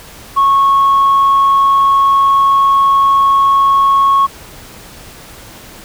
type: tone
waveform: sine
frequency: 1100 Hz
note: C#6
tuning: 14 cents flat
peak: -5 dBFS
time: 0.36-4.27 s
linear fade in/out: 20 ms
effects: tanh soft clip ceiling -4 dBFS + pink hiss -35 dBFS RMS until 5.84 s